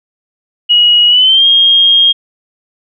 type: tone with pitch glide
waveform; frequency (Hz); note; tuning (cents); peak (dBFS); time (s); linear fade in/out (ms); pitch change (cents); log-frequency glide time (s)
sine; 2902 to 3239; F#7 to G#7; -34 to -44; -4; 0.69-2.13; 20; +190; 1.08-1.46
effects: none